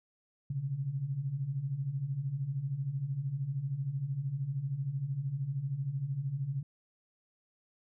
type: beating tone pair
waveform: sine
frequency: 127.7 / 140.7 Hz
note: C3 / C#3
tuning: -42 / +26 cents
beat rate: 13 Hz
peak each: -38 / -33 dBFS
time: 0.5-6.63 s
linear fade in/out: 5 ms
effects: none